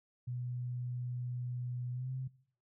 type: tone with pitch glide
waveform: sine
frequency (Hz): 123.47 to 130.36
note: B2 to C3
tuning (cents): 0 to -6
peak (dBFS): -36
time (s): 0.27-2.28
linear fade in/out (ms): 10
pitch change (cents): +94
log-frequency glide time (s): 1.92-2.11
effects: noise-tail reverb RT60 0.6 s tail -21 dB re dry